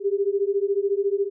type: beating tone pair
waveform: sine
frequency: 392 / 406 Hz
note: G4 / G#4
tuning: 0 / -39 cents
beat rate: 14 Hz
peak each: -23 dBFS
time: 0-1.3 s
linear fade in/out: 50 ms
effects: none